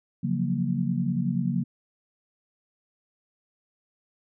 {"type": "chord", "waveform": "sine", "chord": "Gb major seventh", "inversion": "second", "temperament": "equal", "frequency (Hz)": [138.59, 174.61, 185, 233.1], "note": ["Db3", "F3", "Gb3", "Bb3"], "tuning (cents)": [0, 0, 0, 0], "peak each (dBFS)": -29, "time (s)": [0.23, 1.64], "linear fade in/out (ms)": 10, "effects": []}